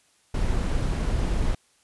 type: noise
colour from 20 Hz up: brown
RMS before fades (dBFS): -24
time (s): 0.34-1.55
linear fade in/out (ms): 5
effects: white hiss -63 dBFS RMS until 1.83 s + resampled to 24000 Hz